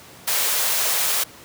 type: high-pass noise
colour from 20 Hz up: white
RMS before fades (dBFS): -21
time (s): 0.27-1.24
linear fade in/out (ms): 10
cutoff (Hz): 420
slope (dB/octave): 48
effects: pink hiss -44 dBFS RMS until 1.44 s + high-pass 100 Hz 12 dB/octave